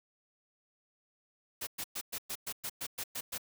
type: noise bursts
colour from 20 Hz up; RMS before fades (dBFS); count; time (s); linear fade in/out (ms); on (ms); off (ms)
white; -38; 11; 1.61-3.381; 10; 61; 110
effects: none